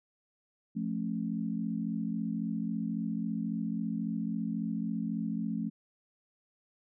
sine chord, F augmented, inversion none, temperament just, 174.61 / 218.3 / 272.8 Hz, F3 / A3 / C#4, 0 / -13 / -28 cents, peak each -36 / -33 / -38 dBFS, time 0.75-5.7 s, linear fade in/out 20 ms, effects none

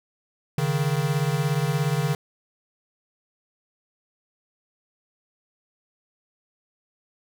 square beating tone pair, 138.59 / 155.59 Hz, C#3 / D#3, 0 / 0 cents, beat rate 17 Hz, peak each -25 dBFS, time 0.58-2.15 s, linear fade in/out 2 ms, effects none

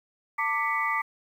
sine tone cluster, 899 / 1178 / 1980 / 2231 Hz, A5 / D6 / B6 / C#7, +37 / +5 / +4 / +11 cents, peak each -31 / -28 / -29 / -33 dBFS, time 0.38-1.02 s, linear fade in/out 10 ms, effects 9-bit

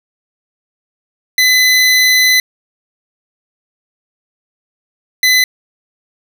25% pulse tone bursts at uneven times, 2014 Hz, B6, 33 cents sharp, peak -4 dBFS, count 2, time 1.38-2.4 / 5.23-5.44 s, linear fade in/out 2 ms, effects none

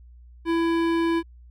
sine tone with hard clipping, 333 Hz, E4, 18 cents sharp, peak -22 dBFS, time 0.45-1.23 s, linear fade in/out 50 ms, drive 16 dB, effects added 60 Hz sine -45 dBFS peak until 1.5 s

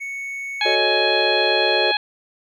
triangle tone, 2217 Hz, C#7, in tune, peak -25 dBFS, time 0-0.76 s, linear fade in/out 20 ms
harmonic tone, 836 Hz, G#5, 11 cents sharp, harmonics 1 / 2 / 3 / 4 / 5, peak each -24 / -24 / -24 / -24 / -24 dBFS, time 0.61-1.97 s, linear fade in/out 2 ms
triangle chord, D# half-diminished seventh, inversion first, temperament equal, 370 / 440 / 554.4 / 622.3 Hz, F#4 / A4 / C#5 / D#5, 0 / 0 / 0 / 0 cents, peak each -23 dBFS, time 0.65-1.92 s, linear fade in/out 10 ms
effects none

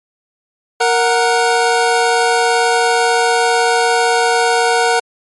25% pulse tone pair together, 465.6 / 737.4 Hz, A#4 / F#5, -2 / -6 cents, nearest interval minor sixth, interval 796 cents, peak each -10 dBFS, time 0.8-5 s, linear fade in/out 10 ms, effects MP3 48 kbps

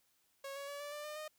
sawtooth tone with pitch steps, 550 / 560.3 / 570.7 / 581.4 / 592.2 / 603.3 / 614.5 Hz, C#5 / C#5 / D5 / D5 / D5 / D5 / D#5, -14 / +18 / -50 / -18 / +14 / +46 / -22 cents, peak -39 dBFS, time 0.44-1.28 s, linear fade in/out 5 ms, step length 120 ms, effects white hiss -75 dBFS RMS until 1.38 s

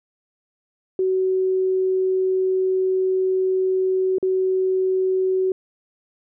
sine tone with dropouts, 375.5 Hz, F#4, 26 cents sharp, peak -17 dBFS, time 0.99-5.52 s, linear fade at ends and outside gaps 2 ms, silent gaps 4.184-4.227 s, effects none

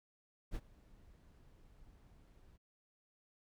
brown noise with ADSR envelope, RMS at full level -40 dBFS, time 0.51-2.58 s, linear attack 42 ms, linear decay 48 ms, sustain -22 dB, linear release 26 ms, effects none

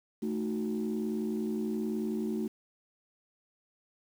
sine chord, D# diminished, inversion second, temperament equal, 220 / 311.1 / 370 Hz, A3 / D#4 / F#4, 0 / 0 / 0 cents, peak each -31 / -36 / -35 dBFS, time 0.22-2.48 s, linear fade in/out 10 ms, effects tanh soft clip ceiling -24 dBFS + 9-bit

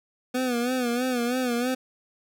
25% pulse tone with vibrato, 246.9 Hz, B3, in tune, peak -20 dBFS, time 0.34-1.75 s, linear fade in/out 10 ms, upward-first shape sine, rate 3.1 Hz, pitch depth 79 cents each way, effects none

